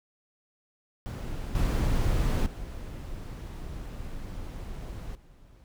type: noise with level steps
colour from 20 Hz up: brown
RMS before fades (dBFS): -34 / -25 / -38 / -53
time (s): 1.06-5.64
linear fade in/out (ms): 0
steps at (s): 1.55 / 2.46 / 5.15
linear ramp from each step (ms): 2
effects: none